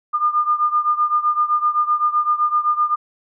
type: beating tone pair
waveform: sine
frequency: 1208 / 1215.8 Hz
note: D6 / D#6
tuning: +48 / -40 cents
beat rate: 7.8 Hz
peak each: -17 / -20 dBFS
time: 0.13-2.96 s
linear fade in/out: 20 ms
effects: none